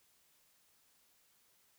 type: silence
effects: white hiss -71 dBFS RMS until 1.78 s